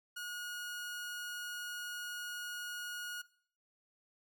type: tone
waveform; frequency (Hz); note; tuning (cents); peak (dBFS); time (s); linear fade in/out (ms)
sawtooth; 1444; F#6; -43; -37; 0.16-3.22; 10
effects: noise-tail reverb RT60 0.5 s tail -18 dB re dry